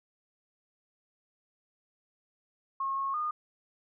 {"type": "tone with pitch steps", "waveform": "sine", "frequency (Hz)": [1084, 1091, 1222], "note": ["C#6", "C#6", "D#6"], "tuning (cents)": [-39, -28, -32], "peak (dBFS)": -29, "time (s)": [2.8, 3.31], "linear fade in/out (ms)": 5, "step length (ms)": 170, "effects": []}